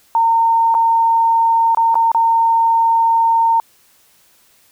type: tone with dropouts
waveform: sine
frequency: 914 Hz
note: A#5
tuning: 34 cents flat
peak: -10 dBFS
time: 0.15-3.6 s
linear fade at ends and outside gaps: 1 ms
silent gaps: 0.743-0.749 / 1.748-1.772 / 1.944-1.954 / 2.117-2.147 s
effects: white hiss -53 dBFS RMS until 4.71 s